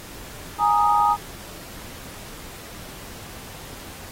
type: chord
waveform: sine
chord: Ab suspended second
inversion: none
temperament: equal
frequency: 830.6 / 932.3 / 1244.5 Hz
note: Ab5 / Bb5 / Eb6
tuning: 0 / 0 / 0 cents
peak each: -19 / -21 / -20 dBFS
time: 0.58-1.17 s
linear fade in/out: 50 ms
effects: pink hiss -40 dBFS RMS until 4.11 s + AAC 48 kbps